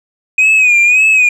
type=tone with vibrato; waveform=sine; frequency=2489 Hz; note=D#7; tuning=in tune; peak=-3 dBFS; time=0.38-1.29 s; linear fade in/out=5 ms; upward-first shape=sine; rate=1.8 Hz; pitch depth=78 cents each way; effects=tanh soft clip ceiling -5 dBFS